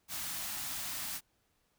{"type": "band-stop noise", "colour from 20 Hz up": "white", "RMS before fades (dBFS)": -39, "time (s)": [0.08, 1.21], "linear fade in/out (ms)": 50, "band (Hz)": [320, 630], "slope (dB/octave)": 48, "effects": ["pink hiss -75 dBFS RMS until 1.78 s"]}